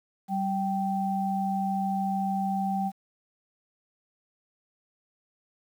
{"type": "tone pair together", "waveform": "sine", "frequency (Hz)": [193.3, 779.7], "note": ["G3", "G5"], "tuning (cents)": [-24, -10], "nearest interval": "2 octaves", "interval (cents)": 2414, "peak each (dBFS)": -28, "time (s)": [0.28, 2.92], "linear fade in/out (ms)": 50, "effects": ["9-bit"]}